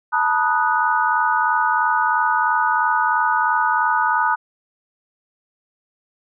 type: chord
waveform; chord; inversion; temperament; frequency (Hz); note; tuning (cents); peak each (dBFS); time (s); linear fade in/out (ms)
sine; B dominant seventh; third; equal with one note detuned; 880 / 963 / 1244.5 / 1480; A5 / B5 / D#6 / F#6; 0 / -44 / 0 / 0; -21; 0.12-4.36; 20
effects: none